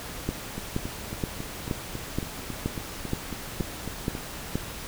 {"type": "two click trains", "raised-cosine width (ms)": 3, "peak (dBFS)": [-13, -20], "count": [10, 14], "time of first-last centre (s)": [[0.29, 4.555], [0.58, 4.151]], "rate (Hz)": [2.11, 3.64], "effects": ["pink hiss -38 dBFS RMS until 4.87 s"]}